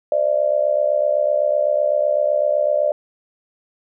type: tone with amplitude modulation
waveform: sine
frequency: 594 Hz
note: D5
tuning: 20 cents sharp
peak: -11 dBFS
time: 0.12-2.92 s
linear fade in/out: 2 ms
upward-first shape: sine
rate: 67.9 Hz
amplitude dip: 85%
effects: none